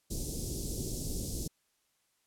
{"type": "band-stop noise", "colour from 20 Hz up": "pink", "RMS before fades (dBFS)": -36, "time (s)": [0.1, 1.48], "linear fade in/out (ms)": 10, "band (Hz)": [430, 5200], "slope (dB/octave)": 24, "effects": ["white hiss -75 dBFS RMS until 2.26 s", "low-pass 12000 Hz 12 dB/octave"]}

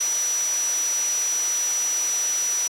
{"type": "tone in noise", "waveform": "sine", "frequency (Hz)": 5880, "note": "F#8", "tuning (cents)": -12, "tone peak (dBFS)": -21, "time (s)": [0, 2.68], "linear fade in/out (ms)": 10, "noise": "white", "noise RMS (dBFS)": -30, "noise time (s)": [0, 2.68], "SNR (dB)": 6, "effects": ["high-pass 400 Hz 12 dB/octave", "low-pass 11000 Hz 12 dB/octave"]}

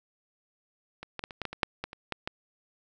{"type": "clicks", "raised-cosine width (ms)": 0.3, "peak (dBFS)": [-24, -19, -18, -25, -17, -16, -22, -7, -17, -26, -15, -16], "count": 12, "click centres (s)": [1.03, 1.193, 1.239, 1.308, 1.417, 1.453, 1.53, 1.632, 1.84, 1.931, 2.123, 2.275], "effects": []}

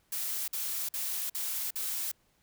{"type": "noise bursts", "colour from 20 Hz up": "blue", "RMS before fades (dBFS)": -34, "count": 5, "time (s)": [0.12, 2.116], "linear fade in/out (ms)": 5, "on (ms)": 360, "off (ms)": 49, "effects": ["pink hiss -70 dBFS RMS until 2.42 s"]}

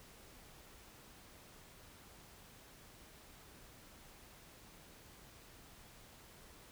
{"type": "silence", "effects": ["pink hiss -59 dBFS RMS until 6.71 s"]}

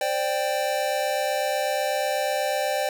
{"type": "chord", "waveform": "square", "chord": "C suspended second", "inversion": "none", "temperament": "equal with one note detuned", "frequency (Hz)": [523.3, 591.4, 784], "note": ["C5", "D5", "G5"], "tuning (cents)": [0, 12, 0], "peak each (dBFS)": [-30, -27, -28], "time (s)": [0.01, 2.89], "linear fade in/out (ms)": 2, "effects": []}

